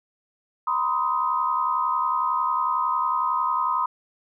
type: tone cluster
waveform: sine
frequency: 960 / 1031 / 1254 Hz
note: B5 / C6 / D#6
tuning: -49 / -26 / +13 cents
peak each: -27 / -24 / -25 dBFS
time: 0.67-3.86 s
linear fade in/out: 5 ms
effects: none